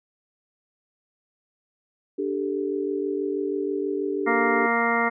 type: chord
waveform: sine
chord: D suspended fourth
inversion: none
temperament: equal with one note detuned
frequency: 293.7 / 393.8 / 440 Hz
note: D4 / G4 / A4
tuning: 0 / +8 / 0 cents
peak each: -29 / -26 / -31 dBFS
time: 2.18-4.67 s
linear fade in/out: 10 ms
type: harmonic tone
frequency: 233.1 Hz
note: A#3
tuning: in tune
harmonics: 1 / 2 / 3 / 4 / 5 / 6 / 8 / 9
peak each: -28 / -28 / -28 / -28 / -28 / -28 / -28 / -28 dBFS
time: 4.26-5.1 s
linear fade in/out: 20 ms
effects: none